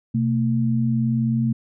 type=tone pair together; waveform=sine; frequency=126.78 / 225.9 Hz; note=B2 / A3; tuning=+46 / +46 cents; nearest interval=minor seventh; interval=1000 cents; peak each=-21 / -20 dBFS; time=0.14-1.53 s; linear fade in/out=10 ms; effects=none